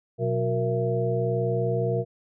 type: tone cluster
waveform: sine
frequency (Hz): 124.2 / 184 / 365.6 / 467.3 / 666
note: B2 / F#3 / F#4 / A#4 / E5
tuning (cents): +10 / -9 / -21 / +4 / +18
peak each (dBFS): -26 / -34 / -32 / -26 / -32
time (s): 0.18-2.05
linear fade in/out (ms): 50
effects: none